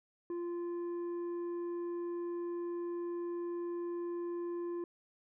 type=tone with tanh clipping; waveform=triangle; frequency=346.3 Hz; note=F4; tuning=15 cents flat; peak=-37 dBFS; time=0.3-4.84 s; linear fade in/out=2 ms; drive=10 dB; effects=none